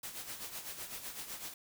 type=noise with tremolo; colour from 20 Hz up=white; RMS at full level=-42 dBFS; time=0.03-1.54 s; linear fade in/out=5 ms; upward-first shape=sine; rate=7.9 Hz; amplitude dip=60%; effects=none